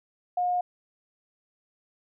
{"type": "tone", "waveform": "sine", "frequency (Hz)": 717, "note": "F5", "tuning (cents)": 45, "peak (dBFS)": -23, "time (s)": [0.37, 0.61], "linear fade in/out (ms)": 5, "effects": []}